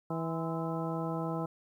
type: harmonic tone with a mistuned harmonic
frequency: 163.4 Hz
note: E3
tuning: 15 cents flat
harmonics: 1 / 2 / 3 / 4 / 5 / 6 / 8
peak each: -35 / -38 / -40 / -41 / -42 / -43 / -44 dBFS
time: 0.1-1.46 s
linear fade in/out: 5 ms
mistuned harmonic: 6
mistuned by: +79 cents
effects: 11-bit